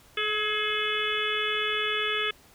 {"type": "harmonic tone with a mistuned harmonic", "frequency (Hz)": 427.5, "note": "A4", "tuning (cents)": -50, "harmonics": [1, 3, 4, 5, 6, 7, 8], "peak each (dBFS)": [-33, -33, -33, -33, -33, -33, -33], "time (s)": [0.17, 2.31], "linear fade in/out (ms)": 5, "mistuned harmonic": 4, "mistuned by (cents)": -40, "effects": ["pink hiss -56 dBFS RMS until 2.54 s"]}